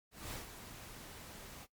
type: noise with ADSR envelope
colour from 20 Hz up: pink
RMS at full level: -43 dBFS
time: 0.11-1.67 s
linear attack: 210 ms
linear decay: 140 ms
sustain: -8 dB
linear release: 40 ms
effects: noise-tail reverb RT60 0.1 s tail -18 dB re dry + MP3 96 kbps